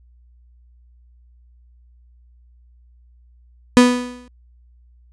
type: tone with exponential decay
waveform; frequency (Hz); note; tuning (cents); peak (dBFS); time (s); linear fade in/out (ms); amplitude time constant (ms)
35% pulse; 246.9; B3; 0; -3; 3.77-4.28; 0; 110
effects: added 60 Hz sine -48 dBFS peak until 5.12 s + resampled to 22050 Hz